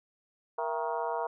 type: harmonic tone with a mistuned harmonic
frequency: 157 Hz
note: D#3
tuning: 16 cents sharp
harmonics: 3 / 4 / 5 / 6 / 7 / 8 / 9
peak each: -36 / -35 / -39 / -34 / -41 / -46 / -46 dBFS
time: 0.58-1.27 s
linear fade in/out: 5 ms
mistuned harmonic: 4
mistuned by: +110 cents
effects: none